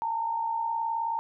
sine tone pair together, 855 / 914.1 Hz, A5 / A#5, -50 / -34 cents, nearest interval minor second, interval 116 cents, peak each -36 / -27 dBFS, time 0.02-1.19 s, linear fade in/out 0 ms, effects none

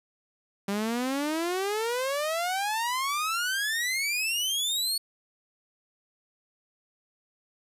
sawtooth exponential sweep, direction up, 195.6 to 4435 Hz, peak -23 dBFS, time 0.68-4.98 s, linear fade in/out 5 ms, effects resampled to 32000 Hz + 9-bit

